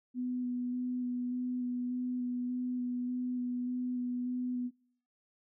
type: tone with vibrato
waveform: sine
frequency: 248.2 Hz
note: B3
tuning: 9 cents sharp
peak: -32 dBFS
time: 0.14-4.71 s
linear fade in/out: 50 ms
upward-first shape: square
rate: 1.7 Hz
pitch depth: 10 cents each way
effects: noise-tail reverb RT60 0.6 s tail -23 dB re dry